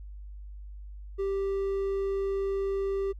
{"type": "tone", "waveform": "triangle", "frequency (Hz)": 392, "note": "G4", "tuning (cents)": 0, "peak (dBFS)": -25, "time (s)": [1.18, 3.13], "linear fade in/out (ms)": 20, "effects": ["added 50 Hz sine -40 dBFS peak until 3.19 s"]}